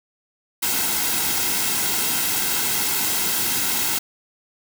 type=noise with comb filter; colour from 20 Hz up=white; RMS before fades=-22 dBFS; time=0.62-3.99 s; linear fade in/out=10 ms; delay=1.7 ms; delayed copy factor=-0.6; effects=none